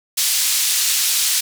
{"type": "band-pass noise", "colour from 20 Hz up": "pink", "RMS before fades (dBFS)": -18, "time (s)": [0.17, 1.41], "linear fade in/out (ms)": 10, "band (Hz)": [4100, 14000], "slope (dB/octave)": 12, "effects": []}